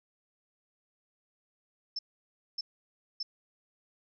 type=tone bursts; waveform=sine; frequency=5290 Hz; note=E8; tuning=5 cents sharp; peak=-32 dBFS; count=3; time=1.96-3.23 s; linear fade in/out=5 ms; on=30 ms; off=590 ms; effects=none